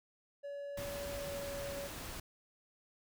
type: tone with pitch glide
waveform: triangle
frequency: 568 to 562.4 Hz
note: C#5 to C#5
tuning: +42 to +25 cents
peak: -39 dBFS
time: 0.43-1.88 s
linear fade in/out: 20 ms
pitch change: -17 cents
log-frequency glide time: 1.13-1.48 s
type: noise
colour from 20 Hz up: pink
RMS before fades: -45 dBFS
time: 0.77-2.2 s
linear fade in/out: 5 ms
effects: none